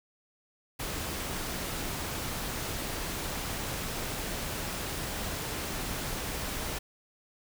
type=noise; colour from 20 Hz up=pink; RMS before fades=-35 dBFS; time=0.79-6.79 s; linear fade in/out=10 ms; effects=none